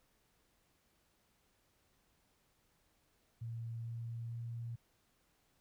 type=tone with pitch steps; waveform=sine; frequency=115.3 / 116.17 / 117.04 Hz; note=A#2 / A#2 / A#2; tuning=-19 / -6 / +7 cents; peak=-40 dBFS; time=3.41-4.76 s; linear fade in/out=10 ms; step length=450 ms; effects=pink hiss -75 dBFS RMS until 5.6 s